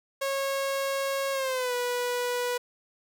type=tone with pitch glide; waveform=sawtooth; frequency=547 to 490.1 Hz; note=C#5 to B4; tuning=-23 to -13 cents; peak=-23 dBFS; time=0.21-2.58 s; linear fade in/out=10 ms; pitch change=-190 cents; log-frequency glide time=1.32-1.74 s; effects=none